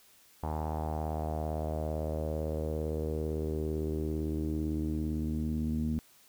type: tone with low-pass filter sweep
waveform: sawtooth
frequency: 77.78 Hz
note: D#2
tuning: in tune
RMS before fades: -33 dBFS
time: 0.43-5.99 s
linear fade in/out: 0 ms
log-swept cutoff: 880 to 230 Hz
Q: 4.5
effects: white hiss -61 dBFS RMS until 6.28 s